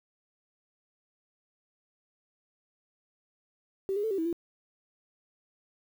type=tone with pitch steps; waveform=sine; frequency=387.5 / 411.4 / 442.9 / 389.3 / 325.3 / 338.6 Hz; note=G4 / G#4 / A4 / G4 / E4 / E4; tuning=-20 / -16 / +11 / -12 / -23 / +46 cents; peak=-27 dBFS; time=3.89-4.328 s; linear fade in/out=0 ms; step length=73 ms; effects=9-bit